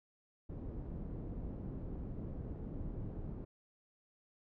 pink low-pass noise, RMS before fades -43 dBFS, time 0.49-3.45 s, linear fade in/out 10 ms, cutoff 320 Hz, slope 12 dB/octave, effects none

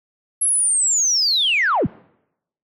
sine linear sweep, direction down, 11175 to 68.3 Hz, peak -14 dBFS, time 0.41-1.87 s, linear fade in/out 10 ms, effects noise-tail reverb RT60 0.8 s tail -24 dB re dry + tanh soft clip ceiling -10 dBFS

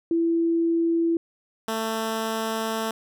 sine / 10% pulse tone pair in turn, 333.5 / 222.6 Hz, E4 / A3, +20 / +20 cents, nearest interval perfect fifth, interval 700 cents, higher first, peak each -19 / -17 dBFS, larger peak second, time 0.11-1.17 / 1.68-2.91 s, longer second, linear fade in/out 2 ms, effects none

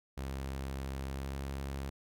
sawtooth tone with pitch glide, 67.3 to 68.32 Hz, C2 to C#2, +49 to -25 cents, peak -33 dBFS, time 0.17-1.9 s, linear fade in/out 10 ms, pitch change +26 cents, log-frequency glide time 1.06-1.38 s, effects none

